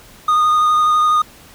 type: tone with vibrato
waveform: triangle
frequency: 1231 Hz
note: D#6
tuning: 19 cents flat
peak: -9 dBFS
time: 0.28-1.22 s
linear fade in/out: 5 ms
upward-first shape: triangle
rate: 12 Hz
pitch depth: 17 cents each way
effects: pink hiss -43 dBFS RMS until 1.54 s